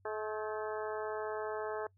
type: harmonic tone with a mistuned harmonic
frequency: 214.8 Hz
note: A3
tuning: 41 cents flat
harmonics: 2 / 3 / 4 / 5 / 6 / 7 / 8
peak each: -38 / -42 / -44 / -46 / -48 / -49 / -50 dBFS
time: 0.05-1.87 s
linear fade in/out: 5 ms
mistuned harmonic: 7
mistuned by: +56 cents
effects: noise-tail reverb RT60 0.1 s tail -24 dB re dry + added 96 Hz sine -65 dBFS peak until 1.97 s